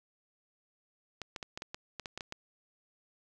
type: clicks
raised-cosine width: 0.2 ms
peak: -22 dBFS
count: 11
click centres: 1.217 / 1.362 / 1.428 / 1.575 / 1.621 / 1.745 / 1.997 / 2.058 / 2.176 / 2.208 / 2.324 s
effects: none